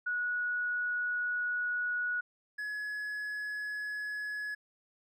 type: tone pair in turn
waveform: sine / triangle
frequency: 1462 / 1692 Hz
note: F#6 / G#6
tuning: -21 / +32 cents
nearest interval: minor third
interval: 253 cents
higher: second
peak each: -30 / -33 dBFS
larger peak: first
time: 0.06-2.21 / 2.58-4.55 s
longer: first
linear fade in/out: 10 ms
effects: none